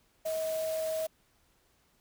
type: tone in noise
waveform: sine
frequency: 637 Hz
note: D#5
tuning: 41 cents sharp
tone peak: -30 dBFS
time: 0.25-1.07 s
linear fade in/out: 10 ms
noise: white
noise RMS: -44 dBFS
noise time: 0.25-1.07 s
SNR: +11 dB
effects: pink hiss -69 dBFS RMS until 2 s